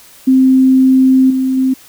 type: tone with level steps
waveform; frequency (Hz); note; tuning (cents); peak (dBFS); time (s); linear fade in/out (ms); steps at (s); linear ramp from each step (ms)
sine; 261.6; C4; 0; -5 / -11 / -9; 0.27-1.74; 10; 1.3 / 1.57; 5
effects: white hiss -41 dBFS RMS until 1.88 s